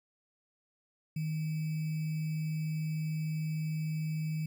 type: tone with sample-and-hold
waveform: sine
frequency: 156.7 Hz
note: D#3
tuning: 13 cents sharp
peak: -31 dBFS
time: 1.16-4.46 s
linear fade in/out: 5 ms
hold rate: 2450 Hz
effects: none